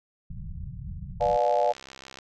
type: low-pass noise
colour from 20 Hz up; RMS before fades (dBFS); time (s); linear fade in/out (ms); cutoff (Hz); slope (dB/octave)
pink; -37; 0.3-1.37; 5; 190; 96
type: chord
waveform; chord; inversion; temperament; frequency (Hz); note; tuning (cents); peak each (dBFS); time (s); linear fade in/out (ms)
sine; B diminished seventh; none; just; 493.9 / 592.7 / 711.2 / 853.4; B4 / D5 / F5 / Ab5; 0 / +16 / +31 / +47; -28 / -24 / -25 / -28; 1.2-1.73; 20
type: click train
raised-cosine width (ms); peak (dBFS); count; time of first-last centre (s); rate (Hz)
0.2; -25; 66; 1.21-2.187; 66.5
effects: none